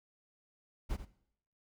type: noise with echo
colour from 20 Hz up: brown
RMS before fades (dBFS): -35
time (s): 0.89-0.97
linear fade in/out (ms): 20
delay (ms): 87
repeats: 1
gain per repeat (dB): -11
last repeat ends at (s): 1.057
effects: noise-tail reverb RT60 0.7 s tail -18 dB re dry